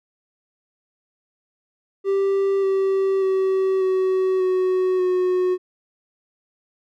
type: tone with pitch steps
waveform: triangle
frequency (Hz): 392 / 386.6 / 381.3 / 376 / 370.9 / 365.7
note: G4 / G4 / G4 / F#4 / F#4 / F#4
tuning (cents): 0 / -24 / -48 / +28 / +4 / -20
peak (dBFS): -15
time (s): 2.04-5.58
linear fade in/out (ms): 50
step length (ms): 590
effects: none